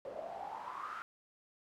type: noise with band-pass filter sweep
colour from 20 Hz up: pink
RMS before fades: -44 dBFS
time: 0.05-1.02 s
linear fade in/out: 0 ms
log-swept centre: 530 to 1400 Hz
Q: 10
effects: none